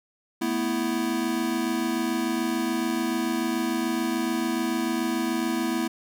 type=chord; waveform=square; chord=A suspended second; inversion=none; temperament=equal; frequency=220 / 246.9 / 329.6 Hz; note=A3 / B3 / E4; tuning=0 / 0 / 0 cents; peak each=-32 / -29 / -28 dBFS; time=0.41-5.88 s; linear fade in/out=10 ms; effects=none